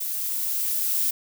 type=noise with level ramp; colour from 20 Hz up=violet; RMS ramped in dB=-29 to -23 dBFS; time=0-1.11 s; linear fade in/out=10 ms; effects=none